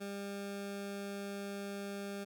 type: tone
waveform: 20% pulse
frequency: 200 Hz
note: G3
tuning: 35 cents sharp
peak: -35 dBFS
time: 0-2.25 s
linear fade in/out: 20 ms
effects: none